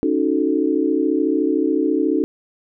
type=chord; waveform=sine; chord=D# half-diminished seventh; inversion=third; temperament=equal; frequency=277.2 / 311.1 / 370 / 440 Hz; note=C#4 / D#4 / F#4 / A4; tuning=0 / 0 / 0 / 0 cents; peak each=-21 / -19 / -23 / -23 dBFS; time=0.03-2.24 s; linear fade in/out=0 ms; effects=none